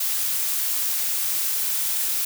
blue noise, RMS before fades -24 dBFS, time 0-2.25 s, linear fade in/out 5 ms, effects none

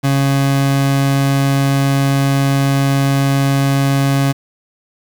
30% pulse tone, 137.9 Hz, C#3, 9 cents flat, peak -9 dBFS, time 0.03-4.33 s, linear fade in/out 20 ms, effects 7-bit

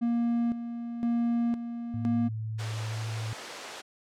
triangle tone with tremolo, 235.3 Hz, A#3, 16 cents sharp, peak -22 dBFS, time 0.01-2.29 s, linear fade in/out 20 ms, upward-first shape square, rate 0.98 Hz, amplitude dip 65%
sine tone with pitch glide, 110 to 110.89 Hz, A2 to A2, 0 to +14 cents, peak -31 dBFS, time 1.94-3.33 s, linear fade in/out 0 ms, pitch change +14 cents, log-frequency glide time 2.84-2.91 s
pink high-pass noise, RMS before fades -41 dBFS, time 2.58-3.82 s, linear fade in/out 20 ms, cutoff 440 Hz, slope 12 dB/octave
effects low-pass 7000 Hz 12 dB/octave

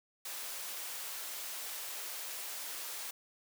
white high-pass noise, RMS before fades -42 dBFS, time 0.25-3.11 s, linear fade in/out 5 ms, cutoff 480 Hz, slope 12 dB/octave, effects none

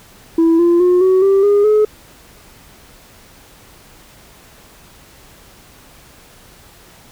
sine tone with pitch steps, 329.6 / 344 / 359 / 374.7 / 391.1 / 408.1 / 426 Hz, E4 / F4 / F4 / F#4 / G4 / G#4 / G#4, 0 / -26 / +48 / +22 / -4 / -30 / +44 cents, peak -6 dBFS, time 0.38-1.85 s, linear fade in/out 5 ms, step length 210 ms, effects tanh soft clip ceiling -7 dBFS + pink hiss -44 dBFS RMS until 7.11 s

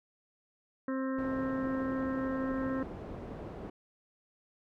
harmonic tone, 264.1 Hz, C4, 16 cents sharp, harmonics 1 / 2 / 4 / 5 / 6 / 7, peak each -32 / -38 / -44 / -46 / -48 / -49 dBFS, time 0.88-2.83 s, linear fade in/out 2 ms
white low-pass noise, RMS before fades -43 dBFS, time 1.18-3.7 s, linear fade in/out 5 ms, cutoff 460 Hz, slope 12 dB/octave
effects none

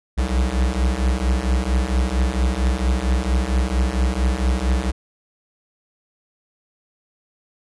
square beating tone pair, 60.6 / 65 Hz, B1 / C2, -32 / -11 cents, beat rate 4.4 Hz, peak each -22 / -20 dBFS, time 0.17-4.92 s, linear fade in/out 20 ms, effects resampled to 24000 Hz

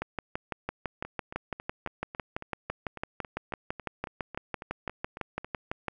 two click trains, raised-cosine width 0.5 ms, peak -16 / -24 dBFS, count 36 / 17, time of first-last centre 0.02-5.883 / 1.05-5.446 s, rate 5.97 / 3.64 Hz, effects none

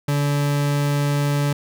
40% pulse tone, 144.1 Hz, D3, 33 cents flat, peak -17 dBFS, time 0.08-1.53 s, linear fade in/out 5 ms, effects none

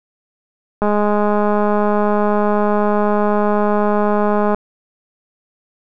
click train, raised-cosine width 1 ms, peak -4 dBFS, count 776, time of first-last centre 0.82-4.546 s, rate 208 Hz, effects none

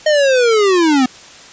square linear sweep, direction down, 622.3 to 246.9 Hz, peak -10 dBFS, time 0.06-1.06 s, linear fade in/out 5 ms, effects white hiss -38 dBFS RMS until 1.52 s + resampled to 16000 Hz

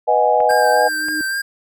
sine chord, G# minor seventh, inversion first, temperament equal, 493.9 / 622.3 / 740 / 830.6 Hz, B4 / D#5 / F#5 / G#5, 0 / 0 / 0 / 0 cents, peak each -18 / -17 / -18 / -16 dBFS, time 0.07-0.89 s, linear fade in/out 20 ms
sine tone with exponential growth, 307.6 Hz, D#4, 20 cents flat, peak -22 dBFS, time 0.29-1.21 s, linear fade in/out 0 ms, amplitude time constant 200 ms
clicks, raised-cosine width 0.5 ms, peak -18 dBFS, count 3, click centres 0.404 / 0.508 / 1.085 s
square tone with vibrato, 1585 Hz, G6, 19 cents sharp, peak -20 dBFS, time 0.49-1.42 s, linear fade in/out 10 ms, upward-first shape triangle, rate 3.6 Hz, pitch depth 32 cents each way
effects none

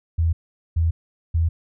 sine tone bursts, 82.41 Hz, E2, in tune, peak -16 dBFS, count 3, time 0.18-1.49 s, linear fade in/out 10 ms, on 150 ms, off 430 ms, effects none

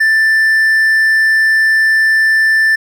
triangle tone, 1770 Hz, A6, 10 cents sharp, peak -6 dBFS, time 0-2.76 s, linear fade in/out 10 ms, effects none

